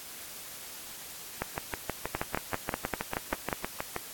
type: two click trains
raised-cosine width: 0.5 ms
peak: -14 / -13 dBFS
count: 17 / 8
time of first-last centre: 1.42-3.964 / 2.15-3.528 s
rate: 6.29 / 5.08 Hz
effects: white hiss -44 dBFS RMS until 4.13 s + AAC 64 kbps